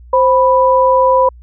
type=tone pair together; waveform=sine; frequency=523.3 / 987.8 Hz; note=C5 / B5; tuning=0 / 0 cents; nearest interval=major seventh; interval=1100 cents; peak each=-10 dBFS; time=0.13-1.29 s; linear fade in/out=5 ms; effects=added 60 Hz sine -35 dBFS peak until 1.42 s